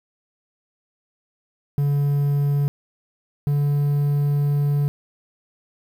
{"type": "tone pair in turn", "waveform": "triangle", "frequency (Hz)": [143, 144.24], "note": ["D3", "D3"], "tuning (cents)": [-46, -31], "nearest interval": "unison", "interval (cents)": 15, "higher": "second", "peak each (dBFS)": -15, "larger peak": "neither", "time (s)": [[1.78, 2.68], [3.47, 4.88]], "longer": "second", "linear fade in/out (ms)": 0, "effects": ["8-bit"]}